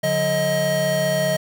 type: tone cluster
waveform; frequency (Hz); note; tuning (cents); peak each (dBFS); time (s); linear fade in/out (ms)
square; 145.6 / 180.4 / 629; D3 / F#3 / D#5; -15 / -44 / +19; -27 / -28 / -20; 0.03-1.37; 10
effects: none